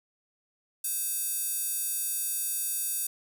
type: tone with high-pass filter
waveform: square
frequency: 520 Hz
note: C5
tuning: 11 cents flat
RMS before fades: -31 dBFS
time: 0.84-3.07 s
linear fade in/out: 5 ms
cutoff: 10000 Hz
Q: 1.8
effects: none